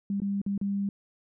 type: tone with dropouts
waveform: sine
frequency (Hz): 199.4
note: G3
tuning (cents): +30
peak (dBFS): -26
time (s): 0.1-0.89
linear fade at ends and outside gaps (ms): 2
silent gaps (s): 0.202-0.218 / 0.416-0.463 / 0.578-0.613
effects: none